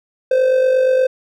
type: tone with amplitude modulation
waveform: triangle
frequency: 517 Hz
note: C5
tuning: 21 cents flat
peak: -7 dBFS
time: 0.31-1.07 s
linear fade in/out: 5 ms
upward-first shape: sine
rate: 48.5 Hz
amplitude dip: 50%
effects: none